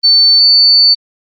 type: tone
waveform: sine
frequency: 4500 Hz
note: C#8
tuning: 25 cents sharp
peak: -4 dBFS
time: 0.03-0.95 s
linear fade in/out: 20 ms
effects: Opus 24 kbps